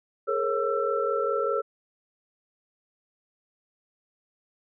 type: tone cluster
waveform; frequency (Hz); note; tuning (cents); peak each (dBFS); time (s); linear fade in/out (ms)
sine; 420.2 / 465.1 / 546 / 1335; G#4 / A#4 / C#5 / E6; +20 / -4 / -26 / +22; -29; 0.27-1.62; 20
effects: none